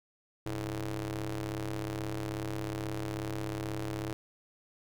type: ring-modulated tone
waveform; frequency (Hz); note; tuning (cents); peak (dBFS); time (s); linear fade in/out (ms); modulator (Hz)
sawtooth; 102.4; G#2; -24; -27; 0.46-4.13; 0; 223
effects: none